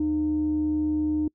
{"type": "tone pair together", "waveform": "sine", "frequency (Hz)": [77.09, 304.8], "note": ["D#2", "D#4"], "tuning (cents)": [-15, -36], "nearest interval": "2 octaves", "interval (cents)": 2379, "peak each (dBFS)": [-33, -21], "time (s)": [0, 1.28], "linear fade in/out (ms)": 5, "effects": ["noise-tail reverb RT60 0.1 s tail -26 dB re dry", "tanh soft clip ceiling -17 dBFS"]}